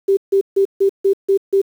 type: tone bursts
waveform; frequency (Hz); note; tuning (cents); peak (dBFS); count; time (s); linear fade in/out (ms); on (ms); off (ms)
sine; 392; G4; 0; -10; 7; 0.08-1.617; 10; 91; 150
effects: 7-bit